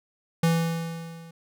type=tone with level ramp; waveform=square; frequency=165.8 Hz; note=E3; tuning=10 cents sharp; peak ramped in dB=-18 to -44 dBFS; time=0.43-1.31 s; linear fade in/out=5 ms; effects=none